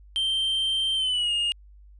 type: tone with pitch glide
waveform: triangle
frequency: 3136 to 2843 Hz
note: G7 to F7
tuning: 0 to +30 cents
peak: -21 dBFS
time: 0.16-1.52 s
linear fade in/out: 0 ms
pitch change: -170 cents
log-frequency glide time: 0.95-1.32 s
effects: added 50 Hz sine -47 dBFS peak until 1.99 s + resampled to 24000 Hz